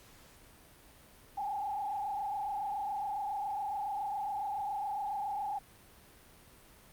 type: tone with frequency modulation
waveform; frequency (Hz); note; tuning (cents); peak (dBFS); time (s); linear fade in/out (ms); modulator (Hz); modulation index
sine; 816; G#5; -31; -33; 1.37-5.59; 10; 27.2; 1.5
effects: pink hiss -58 dBFS RMS until 6.92 s + Opus 48 kbps